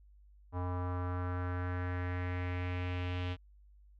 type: tone with low-pass filter sweep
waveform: square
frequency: 89.8 Hz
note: F2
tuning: 49 cents sharp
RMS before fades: -36 dBFS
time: 0.52-3.37 s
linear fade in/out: 50 ms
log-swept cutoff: 1000 to 3100 Hz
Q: 2.9
effects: added 50 Hz sine -57 dBFS peak until 3.99 s